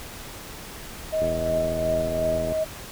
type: tone with tremolo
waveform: sine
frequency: 630 Hz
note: D#5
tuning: 21 cents sharp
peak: -20 dBFS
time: 1.12-2.65 s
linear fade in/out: 20 ms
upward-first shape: triangle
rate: 2.8 Hz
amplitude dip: 55%
type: click train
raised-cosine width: 2 ms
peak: -18 dBFS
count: 108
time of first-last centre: 1.22-2.522 s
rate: 82.2 Hz
effects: pink hiss -39 dBFS RMS until 2.91 s